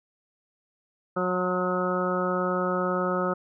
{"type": "harmonic tone with a mistuned harmonic", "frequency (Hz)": 182, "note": "F#3", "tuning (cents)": -28, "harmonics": [1, 2, 3, 4, 5, 6, 7, 8], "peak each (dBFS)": [-30, -30, -29, -37, -37, -40, -29, -38], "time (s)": [1.16, 3.34], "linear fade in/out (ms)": 10, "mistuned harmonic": 6, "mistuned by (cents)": -43, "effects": []}